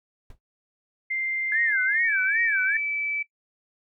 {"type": "noise with exponential decay", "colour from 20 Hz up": "brown", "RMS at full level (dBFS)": -38, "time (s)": [0.3, 0.39], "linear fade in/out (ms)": 2, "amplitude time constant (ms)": 19}
{"type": "tone with pitch glide", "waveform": "sine", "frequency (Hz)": [2093, 2309], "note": ["C7", "D7"], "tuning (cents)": [0, -30], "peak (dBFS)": -25, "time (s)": [1.1, 3.23], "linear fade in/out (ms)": 10, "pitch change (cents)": 170, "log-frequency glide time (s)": [1.95, 2.1]}
{"type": "tone with vibrato", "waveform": "sine", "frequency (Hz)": 1675, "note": "G#6", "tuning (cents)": 14, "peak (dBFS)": -22, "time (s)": [1.52, 2.77], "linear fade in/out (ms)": 2, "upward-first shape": "sine", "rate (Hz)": 2.5, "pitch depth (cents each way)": 200}
{"effects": ["noise-tail reverb RT60 0.1 s tail -18 dB re dry"]}